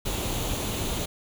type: noise with comb filter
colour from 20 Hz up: pink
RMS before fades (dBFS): -29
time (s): 0.05-1.06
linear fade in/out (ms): 10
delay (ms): 0.29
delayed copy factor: +0.5
effects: none